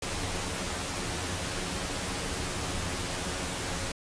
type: noise with comb filter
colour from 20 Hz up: pink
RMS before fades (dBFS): -33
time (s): 0.02-3.92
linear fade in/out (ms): 5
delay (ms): 11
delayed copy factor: +0.65
effects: resampled to 22050 Hz